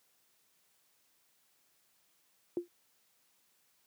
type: tone with exponential decay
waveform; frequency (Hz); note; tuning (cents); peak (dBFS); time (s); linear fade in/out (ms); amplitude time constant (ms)
sine; 348.5; F4; -4; -27; 2.57-2.68; 1; 23
effects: white hiss -72 dBFS RMS until 3.86 s + high-pass 100 Hz 12 dB/octave